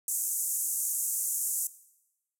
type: band-pass noise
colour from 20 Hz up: pink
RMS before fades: -31 dBFS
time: 0.08-1.67 s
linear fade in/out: 2 ms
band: 6900 to 14000 Hz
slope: 48 dB/octave
effects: noise-tail reverb RT60 0.9 s tail -17 dB re dry